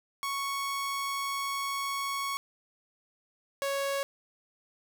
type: tone pair in turn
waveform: sawtooth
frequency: 1108.7 / 554.4 Hz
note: C#6 / C#5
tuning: 0 / 0 cents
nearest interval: octave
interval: 1200 cents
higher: first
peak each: -27 / -25 dBFS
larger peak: second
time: 0.23-2.37 / 3.62-4.03 s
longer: first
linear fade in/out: 0 ms
effects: none